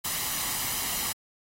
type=noise with comb filter; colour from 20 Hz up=white; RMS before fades=-30 dBFS; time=0.04-1.13 s; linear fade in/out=10 ms; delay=1 ms; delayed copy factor=+0.5; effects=AAC 48 kbps